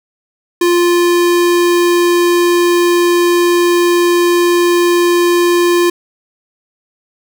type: tone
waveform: square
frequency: 349 Hz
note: F4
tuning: 1 cent flat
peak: -9 dBFS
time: 0.61-5.9 s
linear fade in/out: 5 ms
effects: none